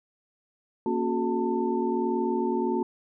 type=tone cluster; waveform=sine; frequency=234 / 275.4 / 364 / 424.2 / 893 Hz; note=A#3 / C#4 / F#4 / G#4 / A5; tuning=+7 / -11 / -28 / +37 / +25 cents; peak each=-29 / -32 / -27 / -35 / -32 dBFS; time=0.86-2.83 s; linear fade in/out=2 ms; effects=none